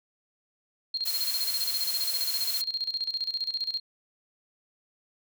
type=tone with tremolo; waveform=sine; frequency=4223 Hz; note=C8; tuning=15 cents sharp; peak=-26 dBFS; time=0.94-3.8 s; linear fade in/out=5 ms; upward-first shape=square; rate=15 Hz; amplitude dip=75%
type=noise; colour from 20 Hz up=blue; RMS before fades=-32 dBFS; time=1.05-2.62 s; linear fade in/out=10 ms
effects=none